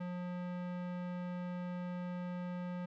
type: tone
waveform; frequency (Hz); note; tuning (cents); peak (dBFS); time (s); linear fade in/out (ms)
square; 178.5; F3; +38; -39; 0-2.86; 10
effects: low-pass 2000 Hz 12 dB/octave